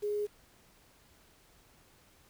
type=tone with quantisation; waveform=sine; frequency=415.3 Hz; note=G#4; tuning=in tune; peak=-30 dBFS; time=0.02-0.27 s; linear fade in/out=20 ms; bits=9; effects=pink hiss -63 dBFS RMS until 2.29 s